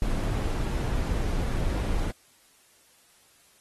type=noise; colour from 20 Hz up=brown; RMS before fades=-27 dBFS; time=0.02-2.11 s; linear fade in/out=2 ms; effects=white hiss -60 dBFS RMS until 3.6 s + AAC 32 kbps